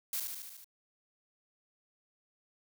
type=noise with echo; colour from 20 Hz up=blue; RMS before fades=-35 dBFS; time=0.13-0.2 s; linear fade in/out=2 ms; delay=74 ms; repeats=6; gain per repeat=-3 dB; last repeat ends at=0.644 s; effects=none